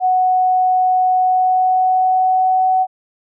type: tone with pitch glide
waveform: sine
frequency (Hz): 740 to 749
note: F#5 to F#5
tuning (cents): 0 to +21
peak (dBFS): -11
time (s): 0-2.87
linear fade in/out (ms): 50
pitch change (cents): +21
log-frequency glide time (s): 1.21-2.72
effects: none